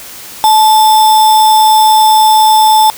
sine tone with sample-and-hold, 868 Hz, A5, 24 cents flat, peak -3 dBFS, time 0.44-2.9 s, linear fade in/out 0 ms, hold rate 4410 Hz, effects white hiss -29 dBFS RMS until 2.97 s

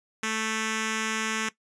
5% pulse tone with notch filter, 220 Hz, A3, in tune, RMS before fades -29 dBFS, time 0.23-1.49 s, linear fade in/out 5 ms, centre 690 Hz, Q 0.91, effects noise-tail reverb RT60 0.1 s tail -17 dB re dry + resampled to 22050 Hz

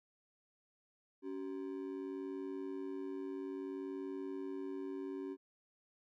triangle ring-modulated tone, 330.9 Hz, E4, 7 cents sharp, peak -35 dBFS, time 1.22-5.37 s, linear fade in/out 50 ms, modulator 50.3 Hz, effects none

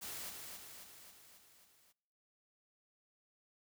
white noise with echo, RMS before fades -45 dBFS, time 0.01-0.31 s, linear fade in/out 20 ms, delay 270 ms, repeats 6, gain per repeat -4 dB, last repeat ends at 1.93 s, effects noise-tail reverb RT60 1.0 s tail -25 dB re dry

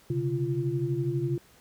sine tone cluster, 129.2 / 141.4 / 345.2 Hz, C3 / C#3 / F4, -21 / +35 / -20 cents, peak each -30 dBFS, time 0.1-1.38 s, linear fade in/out 2 ms, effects pink hiss -58 dBFS RMS until 1.6 s + high-pass 60 Hz 12 dB/octave

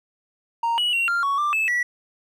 triangle tone with pitch steps, 929 / 2927 / 2745 / 1392 / 1116 / 1183 / 2615 / 1945 Hz, A#5 / F#7 / F7 / F6 / C#6 / D6 / E7 / B6, -6 / -19 / -31 / -6 / +11 / +12 / -15 / -27 cents, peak -17 dBFS, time 0.63-1.83 s, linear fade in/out 5 ms, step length 150 ms, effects tanh soft clip ceiling -13 dBFS

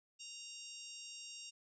harmonic tone with a mistuned harmonic, 932.3 Hz, A#5, in tune, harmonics 3 / 4 / 5 / 6 / 7 / 8 / 9, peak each -53 / -58 / -60 / -52 / -60 / -56 / -65 dBFS, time 0.19-1.51 s, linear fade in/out 20 ms, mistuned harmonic 9, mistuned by +32 cents, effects none

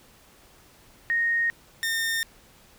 sine / sawtooth tone pair in turn, 1859 / 1820.7 Hz, A#6 / A#6, -5 / -41 cents, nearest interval unison, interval 36 cents, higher first, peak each -21 dBFS, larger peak neither, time 1.1-1.5 / 1.83-2.23 s, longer neither, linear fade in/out 0 ms, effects pink hiss -55 dBFS RMS until 2.78 s

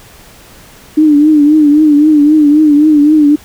sine tone with vibrato, 300 Hz, D4, 37 cents sharp, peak -3 dBFS, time 0.97-3.36 s, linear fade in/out 10 ms, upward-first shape triangle, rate 3.8 Hz, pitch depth 83 cents each way, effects pink hiss -38 dBFS RMS until 3.44 s

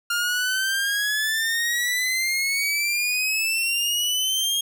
sawtooth exponential sweep, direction up, 1400 to 3263 Hz, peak -18 dBFS, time 0.1-4.61 s, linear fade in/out 5 ms, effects none

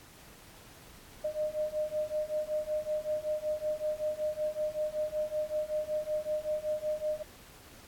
sine beating tone pair, 608 / 613.3 Hz, D#5 / D#5, -40 / -25 cents, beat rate 5.3 Hz, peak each -34 / -33 dBFS, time 1.24-7.23 s, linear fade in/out 10 ms, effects pink hiss -54 dBFS RMS until 7.87 s + AAC 64 kbps

